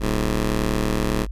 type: ring-modulated tone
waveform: 15% pulse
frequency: 110 Hz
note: A2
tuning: in tune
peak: -11 dBFS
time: 0-1.27 s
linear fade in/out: 50 ms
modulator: 89.2 Hz
effects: added 50 Hz sine -27 dBFS peak until 1.31 s + resampled to 32000 Hz